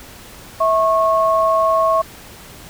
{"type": "tone pair together", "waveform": "sine", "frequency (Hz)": [651, 1094.3], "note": ["E5", "C#6"], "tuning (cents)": [-22, -23], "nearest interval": "major sixth", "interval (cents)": 899, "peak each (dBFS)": -15, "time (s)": [0.6, 2.02], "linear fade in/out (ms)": 10, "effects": ["pink hiss -39 dBFS RMS until 2.69 s"]}